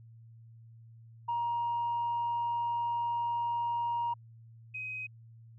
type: tone pair in turn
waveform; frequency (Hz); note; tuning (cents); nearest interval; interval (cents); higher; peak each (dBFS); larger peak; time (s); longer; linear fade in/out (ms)
sine; 944 / 2520; A#5 / D#7; +22 / +21; octave + perfect fourth; 1699; second; -28 / -36; first; 1.28-4.14 / 4.74-5.07; first; 10
effects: tanh soft clip ceiling -26 dBFS + added 114 Hz sine -51 dBFS peak until 5.58 s